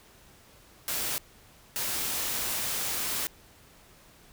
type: noise bursts at uneven times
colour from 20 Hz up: white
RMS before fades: -31 dBFS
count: 2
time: 0.88-1.18 / 1.76-3.27 s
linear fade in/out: 0 ms
effects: pink hiss -56 dBFS RMS until 4.32 s